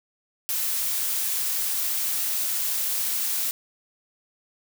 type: noise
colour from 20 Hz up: blue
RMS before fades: -26 dBFS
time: 0.49-3.51 s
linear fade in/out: 0 ms
effects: none